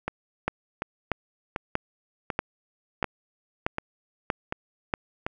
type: two click trains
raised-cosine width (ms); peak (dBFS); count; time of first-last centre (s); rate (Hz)
0.5; -13 / -9; 8 / 8; 0.08-5.265 / 0.48-4.939; 1.35 / 1.57
effects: none